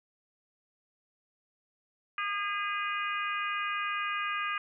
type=harmonic tone with a mistuned harmonic; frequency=407.1 Hz; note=G#4; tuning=35 cents flat; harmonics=3 / 4 / 5 / 6 / 7; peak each=-33 / -37 / -39 / -37 / -42 dBFS; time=2.18-4.58 s; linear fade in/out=2 ms; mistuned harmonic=6; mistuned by=+19 cents; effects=none